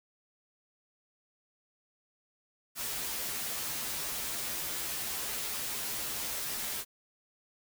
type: noise with comb filter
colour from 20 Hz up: white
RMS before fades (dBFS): -36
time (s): 2.75-6.85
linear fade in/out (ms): 50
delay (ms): 11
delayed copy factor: -0.8
effects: none